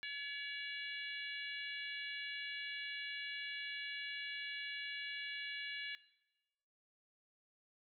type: harmonic tone with a mistuned harmonic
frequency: 568 Hz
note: C#5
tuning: 42 cents sharp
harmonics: 3 / 4 / 5 / 6 / 7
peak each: -45 / -47 / -49 / -51 / -52 dBFS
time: 0.03-5.95 s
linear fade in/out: 0 ms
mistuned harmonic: 7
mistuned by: +23 cents
effects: noise-tail reverb RT60 1.0 s tail -18 dB re dry